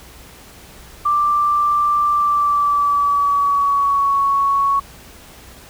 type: tone with pitch glide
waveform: sine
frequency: 1178 to 1111.9 Hz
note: D6 to C#6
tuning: +5 to +5 cents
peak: -13 dBFS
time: 1.05-4.8 s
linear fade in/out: 10 ms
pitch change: -100 cents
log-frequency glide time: 2.11-4.19 s
effects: added 60 Hz sine -46 dBFS peak until 5.69 s + pink hiss -42 dBFS RMS until 5.69 s